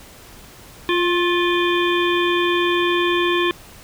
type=harmonic tone with a mistuned harmonic; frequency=349.2 Hz; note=F4; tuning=in tune; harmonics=1 / 3 / 5 / 7 / 9 / 10; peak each=-18 / -23 / -25 / -26 / -28 / -28 dBFS; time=0.89-3.51 s; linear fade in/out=0 ms; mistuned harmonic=3; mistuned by=+32 cents; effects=pink hiss -43 dBFS RMS until 3.83 s